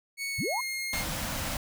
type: tone with pitch glide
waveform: sawtooth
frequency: 2217 to 2138 Hz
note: C#7 to C7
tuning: 0 to +37 cents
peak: -28 dBFS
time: 0.17-1.05 s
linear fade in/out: 50 ms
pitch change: -63 cents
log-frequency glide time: 0.3-0.64 s
type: linear sweep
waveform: sine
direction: up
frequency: 65 to 1059 Hz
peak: -29 dBFS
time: 0.38-0.61 s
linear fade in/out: 10 ms
type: band-stop noise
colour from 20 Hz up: pink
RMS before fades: -33 dBFS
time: 0.93-1.57 s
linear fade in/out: 2 ms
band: 330 to 490 Hz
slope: 96 dB/octave
effects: none